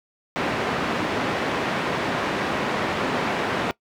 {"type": "band-pass noise", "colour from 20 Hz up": "pink", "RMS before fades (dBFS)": -25, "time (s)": [0.36, 3.71], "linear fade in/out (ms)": 0, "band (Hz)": [200, 2400], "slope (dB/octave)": 12, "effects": ["noise-tail reverb RT60 0.1 s tail -20 dB re dry"]}